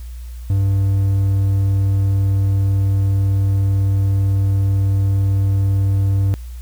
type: tone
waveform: triangle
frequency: 98 Hz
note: G2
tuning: in tune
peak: -11 dBFS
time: 0.5-6.34 s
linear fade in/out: 0 ms
effects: added 60 Hz sine -28 dBFS peak until 6.61 s + white hiss -49 dBFS RMS until 6.61 s